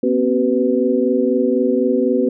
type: tone cluster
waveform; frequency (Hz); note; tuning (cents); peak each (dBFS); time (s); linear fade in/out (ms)
sine; 242.6 / 266.6 / 380.4 / 498.5; B3 / C4 / F#4 / B4; -31 / +33 / +48 / +16; -19; 0.03-2.29; 5
effects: none